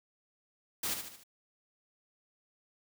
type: noise with echo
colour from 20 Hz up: white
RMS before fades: -34 dBFS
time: 0.83-0.94 s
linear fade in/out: 5 ms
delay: 74 ms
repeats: 4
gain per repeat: -6 dB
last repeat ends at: 1.236 s
effects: none